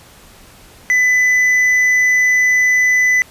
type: tone with hard clipping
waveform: triangle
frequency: 2000 Hz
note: B6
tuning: 21 cents sharp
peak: -11 dBFS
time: 0.9-3.22 s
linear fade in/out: 0 ms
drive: 7 dB
effects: pink hiss -43 dBFS RMS until 3.3 s + resampled to 32000 Hz